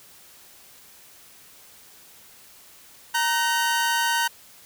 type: tone pair together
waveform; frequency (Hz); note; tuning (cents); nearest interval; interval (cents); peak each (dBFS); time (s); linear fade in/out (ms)
sawtooth; 932.3 / 1522.1; A#5 / F#6; 0 / +49; minor sixth; 849; -19 / -21; 3.14-4.28; 10
effects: white hiss -50 dBFS RMS until 4.65 s